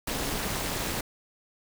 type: noise with amplitude modulation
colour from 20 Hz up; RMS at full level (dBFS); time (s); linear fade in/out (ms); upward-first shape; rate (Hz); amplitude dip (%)
pink; -27; 0.07-1.01; 5; sine; 253; 90
effects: none